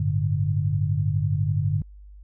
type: chord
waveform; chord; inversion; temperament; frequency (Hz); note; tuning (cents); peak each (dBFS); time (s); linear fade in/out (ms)
sine; G suspended second; none; equal; 98 / 110 / 146.83; G2 / A2 / D3; 0 / 0 / 0; -24 / -27 / -24; 0-1.82; 5
effects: added 50 Hz sine -42 dBFS peak until 2.23 s

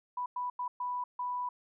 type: tone bursts at uneven times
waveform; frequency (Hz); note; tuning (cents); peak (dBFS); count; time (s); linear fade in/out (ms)
sine; 987.8; B5; 0; -32; 5; 0.17-0.26 / 0.36-0.5 / 0.59-0.68 / 0.8-1.04 / 1.19-1.49; 5
effects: none

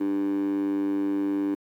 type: tone with high-pass filter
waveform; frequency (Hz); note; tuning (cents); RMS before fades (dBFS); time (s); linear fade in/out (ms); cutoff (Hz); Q
15% pulse; 98.9; G2; +16; -26; 0-1.55; 10; 310; 9.1
effects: low-pass 2000 Hz 12 dB/octave + 10-bit

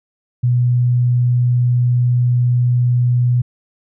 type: tone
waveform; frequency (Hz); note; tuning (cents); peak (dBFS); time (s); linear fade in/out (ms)
sine; 122.8; B2; -9; -11; 0.43-3.42; 10
effects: none

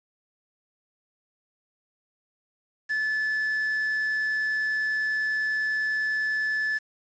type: tone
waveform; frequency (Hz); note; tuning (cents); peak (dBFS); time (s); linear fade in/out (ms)
triangle; 1735; A6; -25; -22; 2.89-6.79; 20
effects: resampled to 16000 Hz + 8-bit

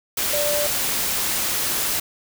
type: tone in noise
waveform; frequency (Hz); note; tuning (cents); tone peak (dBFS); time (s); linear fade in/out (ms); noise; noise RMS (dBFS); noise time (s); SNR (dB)
sine; 587.3; D5; 0; -22; 0.33-0.67; 5; white; -23; 0.17-2; -2
effects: none

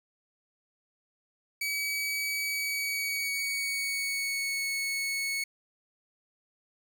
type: tone with pitch glide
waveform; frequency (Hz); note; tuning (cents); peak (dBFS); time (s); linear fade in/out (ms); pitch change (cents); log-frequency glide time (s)
sawtooth; 2277 to 2207; C#7 to C#7; +46 to -8; -26; 1.61-5.44; 5; -54; 2.46-4.69
effects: none

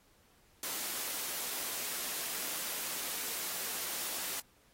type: high-pass noise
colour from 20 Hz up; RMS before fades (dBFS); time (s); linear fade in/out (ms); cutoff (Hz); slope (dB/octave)
white; -38; 0.63-4.4; 2; 220; 12
effects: pink hiss -67 dBFS RMS until 4.73 s + AAC 48 kbps

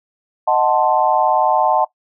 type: chord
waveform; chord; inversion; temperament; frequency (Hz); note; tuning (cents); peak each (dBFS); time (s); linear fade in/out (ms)
sine; D# diminished seventh; none; equal; 622.3 / 740 / 880 / 1046.5; D#5 / F#5 / A5 / C6; 0 / 0 / 0 / 0; -19 / -16 / -16 / -21; 0.47-1.85; 10
effects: noise-tail reverb RT60 0.1 s tail -18 dB re dry

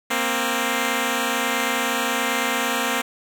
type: tone pair together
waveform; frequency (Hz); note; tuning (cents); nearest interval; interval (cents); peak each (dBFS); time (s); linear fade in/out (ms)
5% pulse; 233.1 / 262.4; A#3 / C4; 0 / +5; major second; 205; -12; 0.1-3.02; 10
effects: none

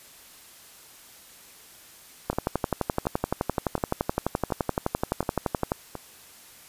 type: two click trains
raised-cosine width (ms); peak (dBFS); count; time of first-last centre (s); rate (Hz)
1; -9 / -19; 41 / 6; 2.3-5.719 / 2.33-5.953; 11.7 / 1.38
effects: white hiss -50 dBFS RMS until 6.68 s + resampled to 32000 Hz

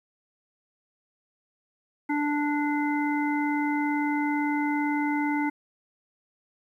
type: harmonic tone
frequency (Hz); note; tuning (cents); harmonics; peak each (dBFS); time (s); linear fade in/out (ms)
293.7; D4; 0; 1 / 3 / 5 / 7; -25 / -30 / -37 / -33; 2.09-5.5; 10
effects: 10-bit

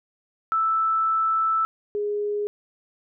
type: tone pair in turn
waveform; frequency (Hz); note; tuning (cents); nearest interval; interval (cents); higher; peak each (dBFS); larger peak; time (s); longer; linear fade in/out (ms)
sine; 1318.5 / 414; E6 / G#4; 0 / -5; octave + minor sixth; 2005; first; -19 / -23; first; 0.52-1.65 / 1.95-2.47; first; 0
effects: none

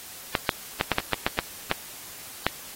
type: clicks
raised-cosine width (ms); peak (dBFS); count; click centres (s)
0.3; -5; 10; 0.352 / 0.492 / 0.811 / 0.917 / 0.984 / 1.133 / 1.265 / 1.389 / 1.714 / 2.466
effects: white hiss -42 dBFS RMS until 2.75 s + AAC 48 kbps

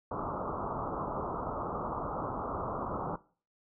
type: low-pass noise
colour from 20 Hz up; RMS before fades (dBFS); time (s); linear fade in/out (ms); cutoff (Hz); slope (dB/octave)
white; -36; 0.11-3.16; 5; 1300; 96
effects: noise-tail reverb RT60 0.4 s tail -19 dB re dry

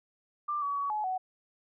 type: tone with pitch steps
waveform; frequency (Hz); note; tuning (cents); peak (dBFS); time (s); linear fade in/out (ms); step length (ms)
sine; 1186 / 1135 / 1129 / 850 / 747; D6 / C#6 / C#6 / G#5 / F#5; +17 / +41 / +31 / +40 / +16; -29; 0.48-1.18; 10; 140
effects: none

